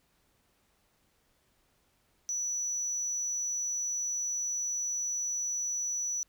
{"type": "tone", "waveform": "sine", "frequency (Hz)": 5920, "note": "F#8", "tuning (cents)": 0, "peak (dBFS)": -28, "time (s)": [2.29, 6.23], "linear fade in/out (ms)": 0, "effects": ["tanh soft clip ceiling -29 dBFS", "pink hiss -71 dBFS RMS until 6.28 s"]}